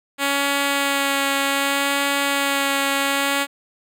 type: tone with vibrato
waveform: 5% pulse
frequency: 278.9 Hz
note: C#4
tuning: 11 cents sharp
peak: -7 dBFS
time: 0.18-3.47 s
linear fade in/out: 50 ms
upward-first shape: sine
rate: 0.65 Hz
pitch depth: 13 cents each way
effects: none